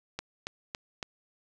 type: click train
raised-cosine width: 0.2 ms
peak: -17 dBFS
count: 4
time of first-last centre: 0.19-1.028 s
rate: 3.58 Hz
effects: none